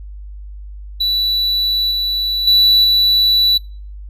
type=tone with level steps; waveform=triangle; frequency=3951 Hz; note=B7; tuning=in tune; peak=-12 / -14 / -6 / -8 dBFS; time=1-3.58 s; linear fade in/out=10 ms; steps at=1.91 / 2.47 / 2.84 s; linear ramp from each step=5 ms; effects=noise-tail reverb RT60 0.4 s tail -25 dB re dry + added 50 Hz sine -29 dBFS peak until 4.09 s